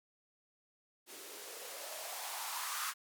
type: noise with band-pass filter sweep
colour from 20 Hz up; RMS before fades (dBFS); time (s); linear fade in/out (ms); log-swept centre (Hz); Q
violet; -43; 1.06-2.94; 50; 320 to 1300; 4
effects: none